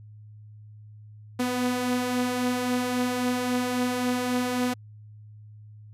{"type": "beating tone pair", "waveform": "sawtooth", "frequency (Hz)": [245.5, 249.2], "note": ["B3", "B3"], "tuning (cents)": [-10, 16], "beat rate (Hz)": 3.7, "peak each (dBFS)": [-29, -21], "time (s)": [1.39, 4.74], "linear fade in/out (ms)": 10, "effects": ["added 106 Hz sine -44 dBFS peak until 5.93 s", "resampled to 32000 Hz"]}